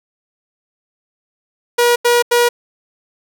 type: tone bursts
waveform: sawtooth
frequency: 480 Hz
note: B4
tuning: 49 cents flat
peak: -6 dBFS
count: 3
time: 1.78-2.49 s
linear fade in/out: 10 ms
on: 180 ms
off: 85 ms
effects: none